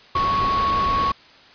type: tone in noise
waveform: sine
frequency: 1108.7 Hz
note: C#6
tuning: in tune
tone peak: -18 dBFS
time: 0.15-1.12 s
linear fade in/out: 5 ms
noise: pink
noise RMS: -27 dBFS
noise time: 0.15-1.12 s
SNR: +6 dB
effects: white hiss -48 dBFS RMS until 1.54 s + resampled to 11025 Hz

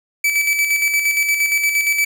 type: tone with tremolo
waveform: 45% pulse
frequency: 2304 Hz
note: D7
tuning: 34 cents flat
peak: -13 dBFS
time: 0.24-2.05 s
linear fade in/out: 5 ms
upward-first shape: square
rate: 8.6 Hz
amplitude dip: 45%
effects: 9-bit

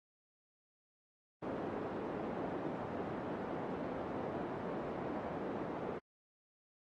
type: band-pass noise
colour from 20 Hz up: pink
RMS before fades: -41 dBFS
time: 1.42-5.99 s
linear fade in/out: 10 ms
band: 230 to 750 Hz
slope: 12 dB/octave
effects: AAC 32 kbps

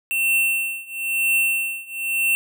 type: tone with tremolo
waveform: square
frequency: 2700 Hz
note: E7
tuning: 41 cents sharp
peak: -16 dBFS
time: 0.11-2.35 s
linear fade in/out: 0 ms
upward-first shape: triangle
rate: 1 Hz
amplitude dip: 95%
effects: none

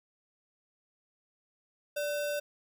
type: tone with sample-and-hold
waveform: sine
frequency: 585 Hz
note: D5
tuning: 7 cents flat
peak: -30 dBFS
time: 1.96-2.4 s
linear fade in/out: 10 ms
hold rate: 2100 Hz
effects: none

